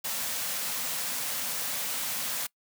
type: band-stop noise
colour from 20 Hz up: white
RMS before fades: -32 dBFS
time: 0.04-2.47 s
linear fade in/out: 10 ms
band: 290 to 450 Hz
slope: 96 dB/octave
effects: noise-tail reverb RT60 0.1 s tail -23 dB re dry + high-pass 150 Hz 12 dB/octave